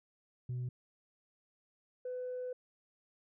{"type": "tone pair in turn", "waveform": "sine", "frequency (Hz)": [124.6, 501.9], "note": ["B2", "B4"], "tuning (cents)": [16, 28], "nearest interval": "2 octaves", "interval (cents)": 2412, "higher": "second", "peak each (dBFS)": [-33, -36], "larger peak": "first", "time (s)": [[0.49, 0.69], [2.05, 2.53]], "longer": "second", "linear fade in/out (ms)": 5, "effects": ["tanh soft clip ceiling -34 dBFS"]}